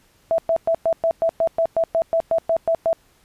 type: tone bursts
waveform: sine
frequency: 659.3 Hz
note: E5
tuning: in tune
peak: -15 dBFS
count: 15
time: 0.31-2.93 s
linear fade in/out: 0 ms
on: 72 ms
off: 110 ms
effects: pink hiss -58 dBFS RMS until 3.24 s + resampled to 32000 Hz